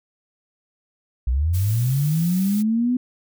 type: linear sweep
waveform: sine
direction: up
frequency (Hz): 57.3 to 253.5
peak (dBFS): -17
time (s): 1.27-2.97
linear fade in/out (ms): 5
type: noise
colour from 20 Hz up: blue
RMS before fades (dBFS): -35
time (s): 1.53-2.63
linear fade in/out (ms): 20
effects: none